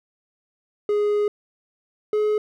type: tone pair in turn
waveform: triangle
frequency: 415.3 / 423.8 Hz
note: G#4 / G#4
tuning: 0 / +35 cents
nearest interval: unison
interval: 35 cents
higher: second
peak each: -16 dBFS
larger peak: neither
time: 0.89-1.28 / 2.13-2.38 s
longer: first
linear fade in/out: 2 ms
effects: none